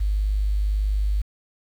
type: tone with quantisation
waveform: sine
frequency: 50.9 Hz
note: G#1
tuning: 34 cents flat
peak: -19 dBFS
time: 0-1.22 s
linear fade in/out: 10 ms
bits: 8
effects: none